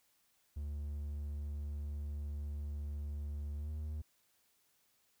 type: tone with pitch glide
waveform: triangle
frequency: 73 to 76.1 Hz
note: D2 to D#2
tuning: -10 to -38 cents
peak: -36 dBFS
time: 0.56-4.02 s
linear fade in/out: 10 ms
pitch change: +72 cents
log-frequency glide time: 3.58-3.68 s
effects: white hiss -74 dBFS RMS until 5.2 s